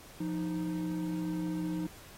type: tone pair together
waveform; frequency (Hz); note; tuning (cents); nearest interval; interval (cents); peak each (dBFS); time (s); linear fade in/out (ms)
triangle; 174.76 / 311.1; F3 / D#4; +1 / 0; minor seventh; 999; -33 / -32; 0.2-1.87; 5
effects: pink hiss -53 dBFS RMS until 2.17 s + AAC 48 kbps